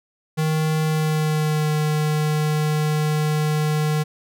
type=tone with pitch glide; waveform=square; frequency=156.3 to 152.55 Hz; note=D#3 to D#3; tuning=+8 to -34 cents; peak=-19 dBFS; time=0.37-4.04 s; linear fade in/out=20 ms; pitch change=-42 cents; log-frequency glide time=0.85-1.7 s; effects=none